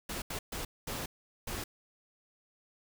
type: noise bursts at uneven times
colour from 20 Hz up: pink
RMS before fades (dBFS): -38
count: 5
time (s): 0.09-0.22 / 0.3-0.39 / 0.52-0.65 / 0.87-1.06 / 1.47-1.64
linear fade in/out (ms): 5
effects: none